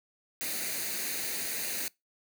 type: noise with comb filter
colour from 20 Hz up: white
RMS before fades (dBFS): -34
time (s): 0.41-1.88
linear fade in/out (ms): 0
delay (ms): 0.46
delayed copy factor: +0.6
effects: noise-tail reverb RT60 0.2 s tail -24 dB re dry + high-pass 200 Hz 12 dB/octave